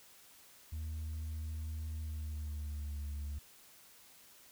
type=tone with pitch glide; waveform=sine; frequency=78.4 to 72.31 Hz; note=D#2 to D2; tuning=+14 to -26 cents; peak=-35 dBFS; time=0.72-3.39 s; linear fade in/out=10 ms; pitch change=-140 cents; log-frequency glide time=1.95-2.99 s; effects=tanh soft clip ceiling -37 dBFS + white hiss -60 dBFS RMS until 4.51 s